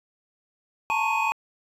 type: tone cluster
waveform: triangle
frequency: 875 / 918 / 1099 / 2500 Hz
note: A5 / A#5 / C#6 / D#7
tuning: -10 / -27 / -15 / +8 cents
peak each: -25 / -26 / -27 / -25 dBFS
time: 0.9-1.32 s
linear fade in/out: 0 ms
effects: resampled to 32000 Hz